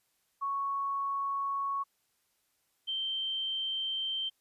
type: tone pair in turn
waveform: sine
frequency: 1108.7 / 3128 Hz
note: C#6 / G7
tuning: 0 / -4 cents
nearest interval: octave + tritone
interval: 1796 cents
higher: second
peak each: -30 / -31 dBFS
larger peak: first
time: 0.41-1.84 / 2.87-4.3 s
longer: neither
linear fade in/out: 20 ms
effects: white hiss -75 dBFS RMS until 4.4 s + resampled to 32000 Hz